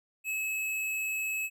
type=tone; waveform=square; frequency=2584 Hz; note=E7; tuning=35 cents flat; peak=-31 dBFS; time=0.24-1.5 s; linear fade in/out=50 ms; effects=none